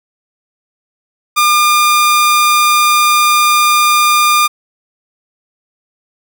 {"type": "tone", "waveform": "sawtooth", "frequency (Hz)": 1205, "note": "D6", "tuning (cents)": 44, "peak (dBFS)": -4, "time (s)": [1.36, 4.48], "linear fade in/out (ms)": 20, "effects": []}